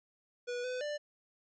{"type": "tone with pitch steps", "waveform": "square", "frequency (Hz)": [487.8, 503, 591], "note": ["B4", "B4", "D5"], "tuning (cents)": [-21, 32, 11], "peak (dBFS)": -36, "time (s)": [0.47, 0.98], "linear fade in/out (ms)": 20, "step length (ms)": 170, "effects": ["resampled to 16000 Hz"]}